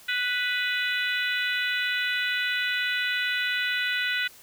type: harmonic tone with a mistuned harmonic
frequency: 493.9 Hz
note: B4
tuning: in tune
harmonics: 3 / 4 / 5 / 6 / 7 / 8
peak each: -28 / -30 / -32 / -34 / -35 / -36 dBFS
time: 0.08-4.28 s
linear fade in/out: 10 ms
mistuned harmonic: 5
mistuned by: +16 cents
effects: white hiss -51 dBFS RMS until 4.42 s